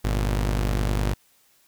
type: tone pair together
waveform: sawtooth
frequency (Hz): 49.82 / 118.5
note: G1 / A#2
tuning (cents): +29 / +29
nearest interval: octave + minor third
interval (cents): 1500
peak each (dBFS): -18 / -26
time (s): 0.04-1.14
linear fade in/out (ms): 10
effects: white hiss -61 dBFS RMS until 1.67 s